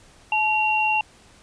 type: tone pair together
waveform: sine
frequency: 861.3 / 2751 Hz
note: A5 / F7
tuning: -37 / -27 cents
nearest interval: octave + minor sixth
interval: 2010 cents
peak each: -21 dBFS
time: 0.32-1.01 s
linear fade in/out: 2 ms
effects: pink hiss -52 dBFS RMS until 1.42 s + resampled to 22050 Hz